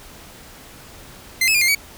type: tone with pitch steps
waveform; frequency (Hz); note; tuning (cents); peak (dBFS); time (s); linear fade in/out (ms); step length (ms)
sawtooth; 2074 / 2591 / 2414 / 2113 / 2264; C7 / E7 / D7 / C7 / C#7; -16 / -30 / +47 / +16 / +36; -11; 1.41-1.75; 5; 68
effects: pink hiss -42 dBFS RMS until 1.97 s